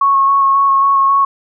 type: tone with vibrato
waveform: sine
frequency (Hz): 1099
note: C#6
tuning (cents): -15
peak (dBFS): -8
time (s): 0.01-1.25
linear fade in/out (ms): 5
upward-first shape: square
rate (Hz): 3.7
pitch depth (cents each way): 12
effects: none